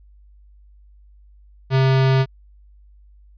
square tone, 132.8 Hz, C3, 26 cents sharp, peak -14 dBFS, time 1.7-2.26 s, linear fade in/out 50 ms, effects added 50 Hz sine -46 dBFS peak until 3.37 s + resampled to 11025 Hz

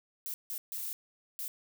violet noise bursts at uneven times, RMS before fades -38 dBFS, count 4, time 0.26-0.34 / 0.5-0.58 / 0.72-0.93 / 1.39-1.48 s, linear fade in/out 0 ms, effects none

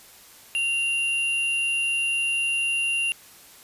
sine tone pair together, 2772 / 10466 Hz, F7 / E9, -14 / -14 cents, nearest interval octave + major seventh, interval 2300 cents, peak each -22 / -32 dBFS, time 0.55-3.12 s, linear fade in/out 0 ms, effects white hiss -49 dBFS RMS until 3.63 s + resampled to 32000 Hz

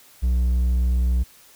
sine tone with hard clipping, 61.9 Hz, B1, 5 cents sharp, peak -18 dBFS, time 0.22-1.24 s, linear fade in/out 20 ms, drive 3 dB, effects white hiss -51 dBFS RMS until 1.55 s

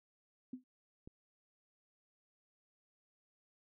sine tone with exponential decay, 254.3 Hz, C4, 49 cents flat, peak -38 dBFS, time 0.53-0.64 s, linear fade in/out 5 ms, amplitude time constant 23 ms
click, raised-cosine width 3 ms, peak -38 dBFS, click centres 1.075 s
effects none

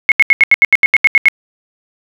sine tone bursts, 2177 Hz, C#7, 32 cents flat, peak -3 dBFS, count 12, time 0.09-1.284 s, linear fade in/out 0 ms, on 28 ms, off 78 ms, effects none

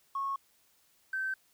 triangle tone pair in turn, 1097 / 1546.5 Hz, C#6 / G6, -18 / -24 cents, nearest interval tritone, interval 594 cents, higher second, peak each -27 dBFS, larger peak neither, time 0.15-0.36 / 1.13-1.34 s, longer neither, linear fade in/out 5 ms, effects tanh soft clip ceiling -29 dBFS + white hiss -68 dBFS RMS until 1.53 s

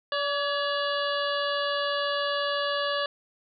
harmonic tone with a mistuned harmonic, 574 Hz, D5, 40 cents flat, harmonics 1 / 2 / 3 / 5 / 6 / 7 / 8, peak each -29 / -31 / -32 / -35 / -37 / -39 / -40 dBFS, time 0.12-3.06 s, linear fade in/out 2 ms, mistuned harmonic 3, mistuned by -33 cents, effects none

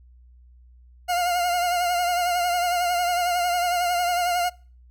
40% pulse tone with vibrato, 707 Hz, F5, 21 cents sharp, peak -20 dBFS, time 1.08-4.5 s, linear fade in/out 20 ms, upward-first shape triangle, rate 11 Hz, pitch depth 49 cents each way, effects noise-tail reverb RT60 0.4 s tail -25 dB re dry + added 61 Hz sine -48 dBFS peak until 4.9 s

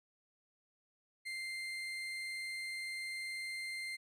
35% pulse tone, 2093 Hz, C7, in tune, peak -38 dBFS, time 1.25-3.97 s, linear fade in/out 20 ms, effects low-pass 11000 Hz 12 dB/octave

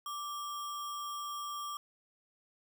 sine tone with sample-and-hold, 1172 Hz, D6, 4 cents flat, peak -37 dBFS, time 0.06-1.77 s, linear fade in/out 2 ms, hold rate 4410 Hz, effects none

